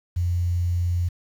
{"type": "tone with quantisation", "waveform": "sine", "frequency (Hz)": 87.7, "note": "F2", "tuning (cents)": 8, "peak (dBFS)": -20, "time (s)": [0.16, 1.09], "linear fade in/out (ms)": 10, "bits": 8, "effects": []}